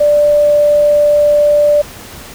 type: tone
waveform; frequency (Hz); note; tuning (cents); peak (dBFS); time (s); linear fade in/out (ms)
sine; 589; D5; +5; -6; 0-1.82; 10
effects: pink hiss -32 dBFS RMS until 2.34 s